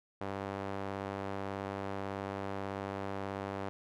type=tone with band-pass filter; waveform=sawtooth; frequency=98.3 Hz; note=G2; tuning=5 cents sharp; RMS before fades=-39 dBFS; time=0.21-3.69 s; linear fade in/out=0 ms; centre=740 Hz; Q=0.76; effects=none